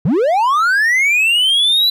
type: linear sweep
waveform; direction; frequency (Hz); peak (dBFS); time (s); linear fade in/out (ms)
triangle; up; 124.6 to 4003; -9; 0.05-1.9; 5
effects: none